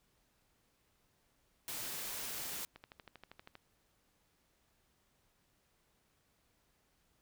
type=noise; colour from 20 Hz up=white; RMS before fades=-42 dBFS; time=1.68-2.65 s; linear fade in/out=0 ms
type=click train; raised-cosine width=0.3 ms; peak=-35 dBFS; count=11; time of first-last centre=2.76-3.554 s; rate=12.6 Hz
effects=pink hiss -75 dBFS RMS until 7.21 s